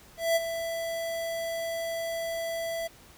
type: tone with ADSR envelope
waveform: square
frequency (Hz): 664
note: E5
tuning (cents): +12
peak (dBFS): -21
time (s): 0.17-2.88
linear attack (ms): 190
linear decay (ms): 26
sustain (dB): -10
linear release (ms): 16
effects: pink hiss -54 dBFS RMS until 3.17 s